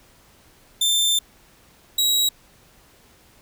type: tone pair in turn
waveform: sawtooth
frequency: 3569 / 3854 Hz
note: A7 / B7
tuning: +24 / -43 cents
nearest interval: minor second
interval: 133 cents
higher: second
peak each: -14 dBFS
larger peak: neither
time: 0.81-1.19 / 1.98-2.29 s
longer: first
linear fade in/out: 5 ms
effects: pink hiss -54 dBFS RMS until 3.41 s